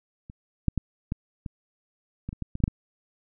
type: clicks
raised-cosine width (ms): 5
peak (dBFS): -29 / -9 / -13 / -15 / -21 / -20 / -24 / -18 / -19 / -25 / -6 / -16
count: 12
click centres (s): 0.299 / 0.683 / 0.777 / 1.121 / 1.462 / 2.29 / 2.329 / 2.423 / 2.554 / 2.603 / 2.639 / 2.679
effects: none